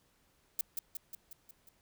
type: noise with echo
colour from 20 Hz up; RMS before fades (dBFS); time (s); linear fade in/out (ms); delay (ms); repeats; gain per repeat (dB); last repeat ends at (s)
violet; -32; 0.59-0.61; 2; 180; 6; -4; 1.69
effects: pink hiss -71 dBFS RMS until 1.81 s